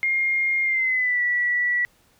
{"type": "tone with pitch glide", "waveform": "sine", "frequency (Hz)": [2127, 1950.5], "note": ["C7", "B6"], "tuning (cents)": [28, -22], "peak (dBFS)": -19, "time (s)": [0.03, 1.85], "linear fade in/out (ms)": 0, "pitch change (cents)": -150, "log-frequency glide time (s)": [0.63, 1.22], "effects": ["pink hiss -60 dBFS RMS until 2.19 s"]}